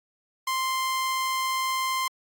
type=tone; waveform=sawtooth; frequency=1046.5 Hz; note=C6; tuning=in tune; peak=-21 dBFS; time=0.47-2.08 s; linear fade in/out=5 ms; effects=AAC 64 kbps